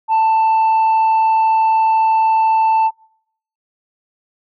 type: tone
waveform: sine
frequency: 886 Hz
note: A5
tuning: 12 cents sharp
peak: -8 dBFS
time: 0.08-2.91 s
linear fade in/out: 50 ms
effects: noise-tail reverb RT60 0.7 s tail -26 dB re dry + tanh soft clip ceiling -10 dBFS